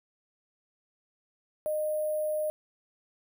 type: tone with sample-and-hold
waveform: sine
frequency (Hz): 613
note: D#5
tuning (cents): -26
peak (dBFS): -27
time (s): 1.66-2.5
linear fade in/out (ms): 0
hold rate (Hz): 11025
effects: none